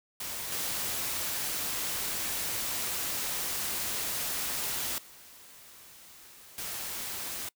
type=noise with level steps; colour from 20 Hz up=white; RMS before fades=-37 / -33 / -52 / -37 dBFS; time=0.2-7.49 s; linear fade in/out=5 ms; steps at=0.52 / 4.98 / 6.58 s; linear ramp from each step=2 ms; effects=noise-tail reverb RT60 0.1 s tail -24 dB re dry